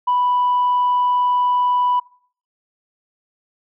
sine tone, 987.8 Hz, B5, in tune, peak -13 dBFS, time 0.07-2 s, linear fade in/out 10 ms, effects noise-tail reverb RT60 0.5 s tail -22 dB re dry + tanh soft clip ceiling -11 dBFS

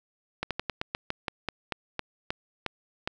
slowing click train, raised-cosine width 0.3 ms, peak -13 dBFS, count 14, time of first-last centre 0.43-3.075 s, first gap 77 ms, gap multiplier 1.15, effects none

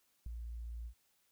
sine tone with ADSR envelope, 57.8 Hz, A#1, 14 cents flat, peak -36 dBFS, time 0.26-0.94 s, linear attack 4 ms, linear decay 4 ms, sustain -5 dB, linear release 80 ms, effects white hiss -75 dBFS RMS until 1.31 s

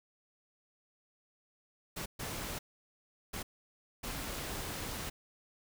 pink noise bursts at uneven times, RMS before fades -40 dBFS, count 4, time 1.96-2.06 / 2.19-2.59 / 3.33-3.43 / 4.03-5.1 s, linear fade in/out 10 ms, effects none

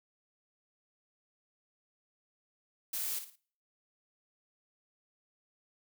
blue noise with echo, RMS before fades -36 dBFS, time 2.93-3.19 s, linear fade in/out 5 ms, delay 56 ms, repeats 3, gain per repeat -9 dB, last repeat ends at 3.358 s, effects noise-tail reverb RT60 0.5 s tail -24 dB re dry

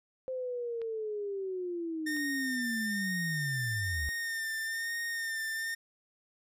sine linear sweep, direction down, 522 to 68.1 Hz, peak -33 dBFS, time 0.28-4.09 s, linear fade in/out 0 ms
clicks, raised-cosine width 0.3 ms, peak -35 dBFS, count 2, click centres 0.817 / 2.167 s
45% pulse tone with vibrato, 1819 Hz, A#6, 43 cents flat, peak -33 dBFS, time 2.06-5.75 s, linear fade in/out 10 ms, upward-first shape sine, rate 1.1 Hz, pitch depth 32 cents each way
effects none

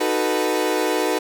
30% pulse chord, B dominant seventh, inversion first, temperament equal, 311.1 / 370 / 440 / 493.9 Hz, D#4 / F#4 / A4 / B4, 0 / 0 / 0 / 0 cents, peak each -22 dBFS, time 0-1.19 s, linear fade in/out 10 ms, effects none

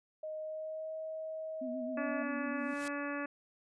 sine tone with pitch glide, 622.3 to 634.6 Hz, D#5 to D#5, 0 to +34 cents, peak -38 dBFS, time 0.23-2.23 s, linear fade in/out 5 ms, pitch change +34 cents, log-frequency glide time 0.39-0.94 s
sine tone with vibrato, 251.2 Hz, B3, 30 cents sharp, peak -38 dBFS, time 1.61-2.74 s, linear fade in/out 10 ms, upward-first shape sine, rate 7.6 Hz, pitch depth 66 cents each way
harmonic tone, 286.5 Hz, D4, 43 cents flat, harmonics 1 / 2 / 3 / 4 / 5 / 6 / 7 / 8 / 9, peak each -39 / -42 / -50 / -44 / -46 / -43 / -51 / -55 / -49 dBFS, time 1.97-3.26 s, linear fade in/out 5 ms
white noise with exponential growth, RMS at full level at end -42 dBFS, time 2.55-2.88 s, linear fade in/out 2 ms, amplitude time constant 70 ms
effects resampled to 22050 Hz

